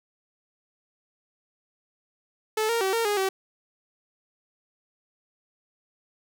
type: tone with pitch steps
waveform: sawtooth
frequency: 434.5 / 464 / 382.7 / 459.5 / 413.1 / 383.1 Hz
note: A4 / A#4 / G4 / A#4 / G#4 / G4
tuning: -22 / -8 / -42 / -25 / -9 / -40 cents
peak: -19 dBFS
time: 2.57-3.29 s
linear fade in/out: 5 ms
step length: 120 ms
effects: none